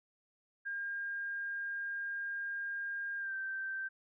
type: tone with pitch glide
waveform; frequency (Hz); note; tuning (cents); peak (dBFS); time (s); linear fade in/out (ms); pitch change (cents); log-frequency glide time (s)
sine; 1610 to 1561.5; G6 to G6; +46 to -7; -36; 0.65-3.89; 20; -53; 3.18-3.34
effects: none